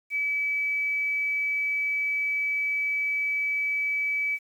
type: tone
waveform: sine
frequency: 2293 Hz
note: D7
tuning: 42 cents flat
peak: -24 dBFS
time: 0.1-4.39 s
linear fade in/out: 50 ms
effects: 9-bit